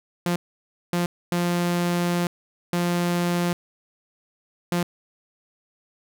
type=tone bursts at uneven times; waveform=sawtooth; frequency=174.6 Hz; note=F3; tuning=in tune; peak=-17 dBFS; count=5; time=0.26-0.36 / 0.93-1.06 / 1.32-2.27 / 2.73-3.53 / 4.72-4.83 s; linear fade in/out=2 ms; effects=none